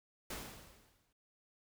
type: noise with exponential decay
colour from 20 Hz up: pink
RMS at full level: -41 dBFS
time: 0.3-1.13 s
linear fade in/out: 5 ms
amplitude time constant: 180 ms
effects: none